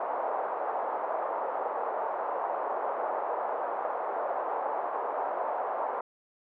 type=band-pass noise; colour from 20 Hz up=pink; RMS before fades=-32 dBFS; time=0-6.01 s; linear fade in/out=5 ms; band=570 to 1000 Hz; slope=24 dB/octave; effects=none